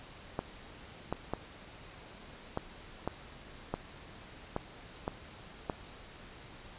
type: clicks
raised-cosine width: 1 ms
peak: -18 dBFS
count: 9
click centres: 0.391 / 1.126 / 1.336 / 2.574 / 3.076 / 3.74 / 4.564 / 5.079 / 5.698 s
effects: pink hiss -51 dBFS RMS until 6.78 s + resampled to 8000 Hz